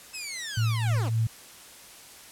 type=linear sweep; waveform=15% pulse; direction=down; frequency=2637 to 196 Hz; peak=-27 dBFS; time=0.13-1.1 s; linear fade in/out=20 ms
type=tone with tremolo; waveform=sine; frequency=112.8 Hz; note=A2; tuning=44 cents sharp; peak=-21 dBFS; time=0.57-1.27 s; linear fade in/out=5 ms; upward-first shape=sine; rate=3.5 Hz; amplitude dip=40%
effects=white hiss -48 dBFS RMS until 2.31 s + low-pass 12000 Hz 12 dB/octave